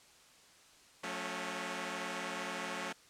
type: chord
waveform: 5% pulse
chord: F# minor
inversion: none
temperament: equal with one note detuned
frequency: 180.46 / 220 / 277.2 Hz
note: F#3 / A3 / C#4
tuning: -43 / 0 / 0 cents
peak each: -31 dBFS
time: 1.03-2.93 s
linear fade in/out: 10 ms
effects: white hiss -61 dBFS RMS until 3.09 s + low-pass 8000 Hz 12 dB/octave